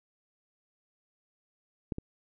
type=clicks; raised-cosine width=3 ms; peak=-19 / -23 dBFS; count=2; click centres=1.922 / 1.984 s; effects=none